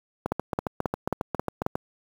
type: two click trains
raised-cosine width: 1 ms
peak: -10 / -12 dBFS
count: 6 / 12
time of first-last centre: 0.32-1.664 / 0.26-1.755 s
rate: 3.72 / 7.36 Hz
effects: high-pass 80 Hz 12 dB/octave + 7-bit